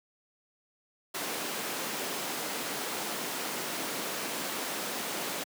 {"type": "high-pass noise", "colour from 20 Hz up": "pink", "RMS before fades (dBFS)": -35, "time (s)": [1.14, 5.44], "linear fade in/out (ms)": 10, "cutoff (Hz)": 250, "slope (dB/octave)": 12, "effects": ["high-pass 150 Hz 12 dB/octave"]}